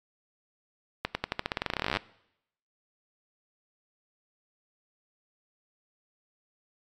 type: accelerating click train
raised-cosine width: 0.3 ms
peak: -11 dBFS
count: 25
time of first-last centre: 1.05-1.97 s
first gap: 100 ms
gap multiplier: 0.9
effects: noise-tail reverb RT60 0.8 s tail -21 dB re dry + MP3 96 kbps